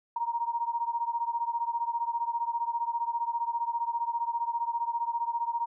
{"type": "beating tone pair", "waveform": "sine", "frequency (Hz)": [932.3, 947.3], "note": ["A#5", "A#5"], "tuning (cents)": [0, 28], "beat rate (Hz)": 15, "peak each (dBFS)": [-30, -32], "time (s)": [0.16, 5.66], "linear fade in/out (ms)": 5, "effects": []}